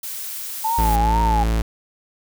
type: noise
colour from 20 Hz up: blue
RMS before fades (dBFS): -30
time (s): 0.03-0.96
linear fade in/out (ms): 5
type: tone with vibrato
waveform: sine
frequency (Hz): 872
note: A5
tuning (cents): -16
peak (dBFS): -18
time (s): 0.64-1.44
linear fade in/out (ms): 10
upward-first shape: triangle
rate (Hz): 2.2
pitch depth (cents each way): 130
type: tone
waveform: 45% pulse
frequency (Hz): 55.4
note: A1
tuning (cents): +13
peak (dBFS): -17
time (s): 0.78-1.62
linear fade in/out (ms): 5
effects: none